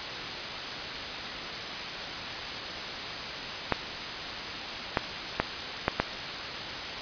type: clicks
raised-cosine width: 0.5 ms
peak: -7 dBFS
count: 5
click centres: 3.723 / 4.972 / 5.4 / 5.881 / 6 s
effects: white hiss -34 dBFS RMS until 7.01 s + resampled to 11025 Hz